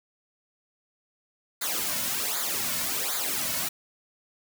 white noise with flanger, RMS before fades -29 dBFS, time 1.61-3.69 s, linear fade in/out 10 ms, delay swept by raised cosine 0.35 to 2.55 ms, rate 1.3 Hz, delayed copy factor -0.8, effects none

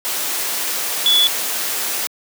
sine tone in noise, 3428 Hz, A7, 46 cents flat, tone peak -11 dBFS, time 1.06-1.27 s, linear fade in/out 0 ms, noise white, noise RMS -22 dBFS, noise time 0.05-2.07 s, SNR +8 dB, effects high-pass 300 Hz 12 dB/octave

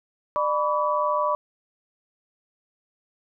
sine tone cluster, 598 / 988 / 1142 Hz, D5 / B5 / D6, +31 / 0 / -49 cents, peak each -25 dBFS, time 0.36-1.35 s, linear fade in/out 0 ms, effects none

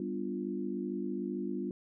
sine chord, G dominant seventh, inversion none, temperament equal, 196 / 246.9 / 293.7 / 349.2 Hz, G3 / B3 / D4 / F4, 0 / 0 / 0 / 0 cents, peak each -38 / -39 / -40 / -38 dBFS, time 0-1.71 s, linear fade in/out 2 ms, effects none

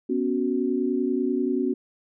sine chord, B suspended second, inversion none, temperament equal, 246.9 / 277.2 / 370 Hz, B3 / C#4 / F#4, 0 / 0 / 0 cents, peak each -26 dBFS, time 0.09-1.74 s, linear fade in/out 10 ms, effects none

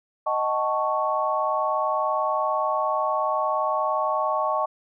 sine chord, D# half-diminished seventh, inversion none, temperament equal with one note detuned, 622.3 / 759.5 / 880 / 1108.7 Hz, D#5 / F#5 / A5 / C#6, 0 / +45 / 0 / 0 cents, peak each -26 / -30 / -28 / -25 dBFS, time 0.26-4.66 s, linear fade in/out 10 ms, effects none

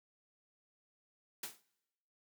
white noise with exponential decay, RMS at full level -38 dBFS, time 1.43-1.62 s, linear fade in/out 5 ms, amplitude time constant 40 ms, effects noise-tail reverb RT60 1.0 s tail -24 dB re dry + high-pass 150 Hz 12 dB/octave

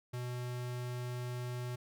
square tone, 123.47 Hz, B2, in tune, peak -38 dBFS, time 0.13-1.76 s, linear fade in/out 10 ms, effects none

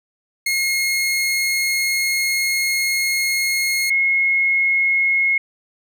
sawtooth / sine tone pair in turn, 2154 / 2165 Hz, C7 / C#7, +50 / -41 cents, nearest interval unison, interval 9 cents, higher second, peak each -14 dBFS, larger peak neither, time 0.46-3.9 / 3.9-5.38 s, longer first, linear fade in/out 5 ms, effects none

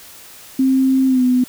sine tone with pitch glide, 264.1 to 251.2 Hz, C4 to B3, +16 to +30 cents, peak -11 dBFS, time 0.59-1.44 s, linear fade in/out 5 ms, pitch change -86 cents, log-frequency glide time 1.07-1.23 s, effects white hiss -40 dBFS RMS until 1.48 s

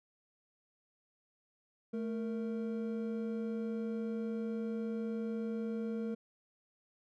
triangle tone pair together, 220 / 463.7 Hz, A3 / A#4, 0 / -9 cents, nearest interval octave + minor second, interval 1291 cents, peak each -34 / -38 dBFS, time 1.93-6.15 s, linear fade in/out 10 ms, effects none

